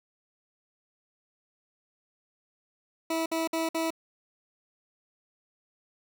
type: tone bursts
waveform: 20% pulse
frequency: 325.8 Hz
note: E4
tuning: 20 cents flat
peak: -22 dBFS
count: 4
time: 3.1-3.905 s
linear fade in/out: 5 ms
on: 160 ms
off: 55 ms
effects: none